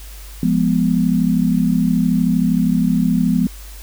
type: chord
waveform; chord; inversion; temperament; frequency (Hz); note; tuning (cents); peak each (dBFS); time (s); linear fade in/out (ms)
sine; F diminished; none; equal; 174.61 / 207.7 / 246.9; F3 / Ab3 / Cb4; 0 / 0 / 0; -17 / -18 / -17; 0.43-3.47; 2
effects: added 50 Hz sine -33 dBFS peak until 3.82 s + white hiss -41 dBFS RMS until 3.82 s